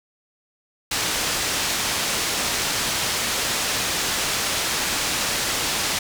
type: low-pass noise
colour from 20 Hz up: white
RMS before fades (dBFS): -24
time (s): 0.91-5.99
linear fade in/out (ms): 5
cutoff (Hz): 6800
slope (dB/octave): 12
effects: none